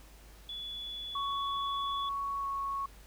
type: tone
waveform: sine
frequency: 3425 Hz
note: A7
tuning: 47 cents flat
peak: -38 dBFS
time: 0.49-2.09 s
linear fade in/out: 2 ms
type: tone with pitch glide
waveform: sine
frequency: 1114 to 1105 Hz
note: C#6 to C#6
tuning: +8 to -6 cents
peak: -32 dBFS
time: 1.15-2.86 s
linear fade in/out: 5 ms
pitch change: -14 cents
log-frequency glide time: 2.39-2.46 s
effects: added 51 Hz sine -53 dBFS peak until 3.06 s + pink hiss -58 dBFS RMS until 3.06 s